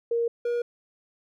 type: tone pair in turn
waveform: sine / triangle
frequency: 467.4 / 477.5 Hz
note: A#4 / A#4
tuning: +5 / +42 cents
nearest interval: unison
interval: 37 cents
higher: second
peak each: -22 dBFS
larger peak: neither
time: 0.11-0.28 / 0.45-0.62 s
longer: neither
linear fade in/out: 5 ms
effects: none